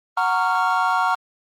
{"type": "chord", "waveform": "triangle", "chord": "Gb major seventh", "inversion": "none", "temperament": "just", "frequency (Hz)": [740, 925, 1110, 1387.5], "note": ["Gb5", "Bb5", "Db6", "F6"], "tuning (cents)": [0, -14, 2, -12], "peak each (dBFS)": -21, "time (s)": [0.17, 1.15], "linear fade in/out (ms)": 5, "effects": ["Opus 24 kbps"]}